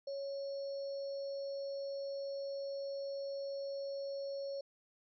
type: tone with sample-and-hold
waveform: sine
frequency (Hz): 554.4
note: C#5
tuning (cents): 0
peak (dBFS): -38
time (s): 0.07-4.61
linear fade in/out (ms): 5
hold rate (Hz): 4900
effects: resampled to 16000 Hz